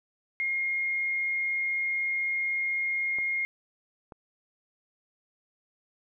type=tone; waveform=sine; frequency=2138 Hz; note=C7; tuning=37 cents sharp; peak=-26 dBFS; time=0.4-3.45 s; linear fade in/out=0 ms
type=clicks; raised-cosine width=1 ms; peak=-30 dBFS; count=2; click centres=3.186 / 4.122 s
effects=none